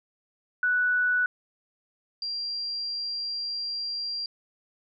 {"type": "tone pair in turn", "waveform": "sine", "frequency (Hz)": [1480, 4751], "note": ["F#6", "D8"], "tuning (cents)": [0, 19], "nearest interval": "octave + minor sixth", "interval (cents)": 2019, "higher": "second", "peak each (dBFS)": [-21, -29], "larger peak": "first", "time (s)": [[0.63, 1.26], [2.22, 4.26]], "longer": "second", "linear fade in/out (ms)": 2, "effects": []}